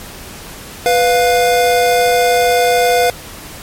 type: tone pair together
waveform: square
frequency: 493.9 / 703.6 Hz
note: B4 / F5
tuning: 0 / +13 cents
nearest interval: tritone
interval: 613 cents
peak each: -13 dBFS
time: 0.86-3.1 s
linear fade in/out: 0 ms
effects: pink hiss -32 dBFS RMS until 3.62 s + MP3 64 kbps